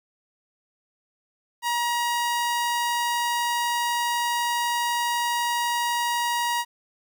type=tone; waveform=sawtooth; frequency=952 Hz; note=A#5; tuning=36 cents sharp; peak=-19 dBFS; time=1.62-6.65 s; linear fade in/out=50 ms; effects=10-bit

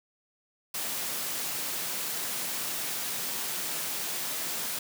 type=high-pass noise; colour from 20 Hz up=white; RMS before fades=-33 dBFS; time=0.74-4.79 s; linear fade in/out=5 ms; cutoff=120 Hz; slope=48 dB/octave; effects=none

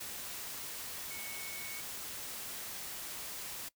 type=tone in noise; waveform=sine; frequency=2217 Hz; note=C#7; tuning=in tune; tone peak=-46 dBFS; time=1.1-1.81 s; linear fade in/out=10 ms; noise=white; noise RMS=-43 dBFS; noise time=0-3.69 s; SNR=-6 dB; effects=noise-tail reverb RT60 0.1 s tail -20 dB re dry

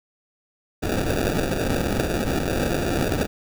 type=noise with sample-and-hold; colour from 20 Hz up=white; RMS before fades=-23 dBFS; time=0.82-3.27 s; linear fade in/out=20 ms; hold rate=1050 Hz; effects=none

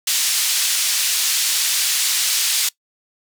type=band-pass noise; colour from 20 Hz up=pink; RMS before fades=-19 dBFS; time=0.07-2.69 s; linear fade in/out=5 ms; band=3600 to 12000 Hz; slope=12 dB/octave; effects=noise-tail reverb RT60 0.1 s tail -21 dB re dry

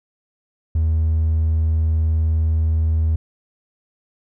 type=tone; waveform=triangle; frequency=79.8 Hz; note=D#2; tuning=44 cents sharp; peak=-12 dBFS; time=0.75-3.16 s; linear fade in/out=5 ms; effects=tanh soft clip ceiling -10 dBFS

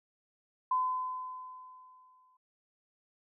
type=tone with exponential decay; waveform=sine; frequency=1018 Hz; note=C6; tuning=48 cents flat; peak=-25 dBFS; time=0.71-2.37 s; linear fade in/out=5 ms; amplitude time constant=360 ms; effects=none

